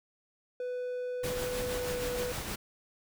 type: tone with pitch glide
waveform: triangle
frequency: 497.2 to 492.9 Hz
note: B4 to B4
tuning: +12 to -3 cents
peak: -31 dBFS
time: 0.6-2.32 s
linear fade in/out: 2 ms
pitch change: -15 cents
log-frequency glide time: 1.63-2.01 s
type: noise with tremolo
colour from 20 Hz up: pink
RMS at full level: -36 dBFS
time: 1.23-2.56 s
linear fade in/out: 10 ms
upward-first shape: sine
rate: 6.4 Hz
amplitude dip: 35%
effects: none